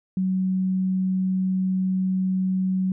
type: tone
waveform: sine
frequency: 187.3 Hz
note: F#3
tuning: 21 cents sharp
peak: -20 dBFS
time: 0.17-2.92 s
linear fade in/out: 2 ms
effects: none